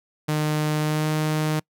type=tone with pitch glide; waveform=sawtooth; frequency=152.4 to 154.44 Hz; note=D#3 to D#3; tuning=-36 to -13 cents; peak=-17 dBFS; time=0.28-1.6 s; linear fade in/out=10 ms; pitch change=+23 cents; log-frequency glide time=0.8-1.08 s; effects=noise-tail reverb RT60 0.1 s tail -26 dB re dry